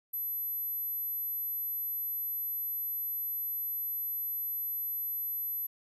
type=tone; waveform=sine; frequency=12000 Hz; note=F#9; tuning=23 cents sharp; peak=-32 dBFS; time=0.13-5.67 s; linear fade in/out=10 ms; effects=none